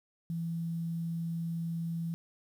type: tone with quantisation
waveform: sine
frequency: 166.7 Hz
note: E3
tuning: 20 cents sharp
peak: -32 dBFS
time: 0.3-2.14 s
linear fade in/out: 0 ms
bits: 10
effects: none